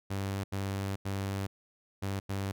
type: tone bursts at uneven times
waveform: sawtooth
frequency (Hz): 98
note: G2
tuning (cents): 0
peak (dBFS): -28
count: 5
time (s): 0.1-0.44 / 0.52-0.96 / 1.05-1.47 / 2.02-2.2 / 2.29-2.52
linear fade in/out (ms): 10
effects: none